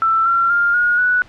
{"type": "tone with pitch steps", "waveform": "sine", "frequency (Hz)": [1331, 1366.1, 1402, 1438.9, 1476.8], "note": ["E6", "F6", "F6", "F#6", "F#6"], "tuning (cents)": [16, -39, 6, -49, -4], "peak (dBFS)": -12, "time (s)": [0.02, 1.22], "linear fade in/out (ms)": 0, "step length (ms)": 240, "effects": ["pink hiss -45 dBFS RMS until 1.28 s", "low-pass 4000 Hz 12 dB/octave"]}